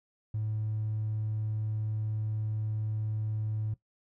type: tone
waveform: triangle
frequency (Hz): 107.9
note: A2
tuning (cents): -33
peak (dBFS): -27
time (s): 0.34-3.74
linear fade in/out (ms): 5
effects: noise-tail reverb RT60 0.1 s tail -18 dB re dry + tanh soft clip ceiling -25 dBFS